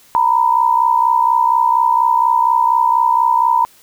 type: tone pair together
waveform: sine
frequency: 923.6 / 987.8 Hz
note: A#5 / B5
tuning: -16 / 0 cents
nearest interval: minor second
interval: 116 cents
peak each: -13 dBFS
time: 0.15-3.65 s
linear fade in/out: 0 ms
effects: white hiss -48 dBFS RMS until 3.82 s